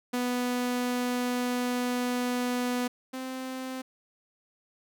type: tone pair in turn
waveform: sawtooth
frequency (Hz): 246.9 / 259.5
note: B3 / C4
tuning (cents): 0 / -14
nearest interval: minor second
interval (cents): 86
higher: second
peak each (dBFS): -23 / -30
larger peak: first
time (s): 0.13-2.88 / 3.13-3.82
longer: first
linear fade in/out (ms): 10
effects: none